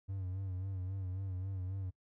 triangle tone with vibrato, 94.4 Hz, F#2, 35 cents sharp, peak -35 dBFS, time 0.08-1.91 s, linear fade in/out 20 ms, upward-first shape sine, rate 3.7 Hz, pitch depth 61 cents each way, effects noise-tail reverb RT60 0.1 s tail -20 dB re dry

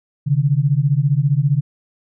sine beating tone pair, 134.6 / 149.6 Hz, C3 / D3, +49 / +32 cents, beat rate 15 Hz, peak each -16 dBFS, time 0.26-1.61 s, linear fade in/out 20 ms, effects none

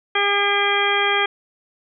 harmonic tone with a mistuned harmonic, 404.4 Hz, G#4, 46 cents flat, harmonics 1 / 2 / 3 / 4 / 5 / 6 / 8, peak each -24 / -24 / -24 / -24 / -24 / -24 / -24 dBFS, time 0.15-1.26 s, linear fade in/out 5 ms, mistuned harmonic 6, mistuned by -30 cents, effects none

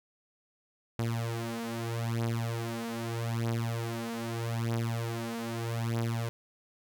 sawtooth beating tone pair, 115.3 / 116.1 Hz, A#2 / A#2, -19 / -7 cents, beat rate 0.8 Hz, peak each -30 dBFS, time 0.99-6.29 s, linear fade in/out 0 ms, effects 11-bit

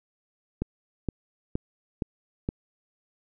click train, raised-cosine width 3 ms, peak -14 dBFS, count 5, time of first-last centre 0.62-2.489 s, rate 2.14 Hz, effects none

